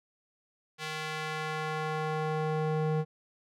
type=tone with band-pass filter sweep; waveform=square; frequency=155.56 Hz; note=D#3; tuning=in tune; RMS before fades=-32 dBFS; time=0.78-3.05 s; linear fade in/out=50 ms; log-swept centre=2900 to 360 Hz; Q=0.74; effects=none